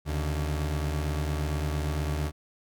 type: tone pair together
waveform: 30% pulse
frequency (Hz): 75.8 / 142.79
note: D#2 / D3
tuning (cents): -45 / -48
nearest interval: major seventh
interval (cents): 1097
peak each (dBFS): -25 / -33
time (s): 0.05-2.32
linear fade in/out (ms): 50
effects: none